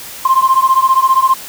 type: beating tone pair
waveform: sine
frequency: 1046.5 / 1061.5 Hz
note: C6 / C6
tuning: 0 / +25 cents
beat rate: 15 Hz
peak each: -10 dBFS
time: 0.25-1.34 s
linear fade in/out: 5 ms
effects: tanh soft clip ceiling -1 dBFS + white hiss -30 dBFS RMS until 1.48 s